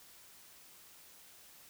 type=silence; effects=white hiss -58 dBFS RMS until 1.69 s